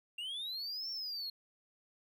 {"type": "linear two-way sweep", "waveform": "triangle", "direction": "up then down", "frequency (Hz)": [2746, 5490, 4203], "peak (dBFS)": -37, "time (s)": [0.18, 1.3], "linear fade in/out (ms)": 5, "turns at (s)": 0.9, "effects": []}